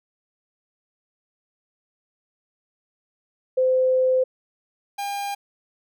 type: tone pair in turn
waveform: sine / 45% pulse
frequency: 515 / 805.1 Hz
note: C5 / G5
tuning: -28 / +46 cents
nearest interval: minor sixth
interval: 774 cents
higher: second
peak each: -16 / -26 dBFS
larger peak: first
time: 3.57-4.24 / 4.98-5.35 s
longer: first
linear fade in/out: 10 ms
effects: none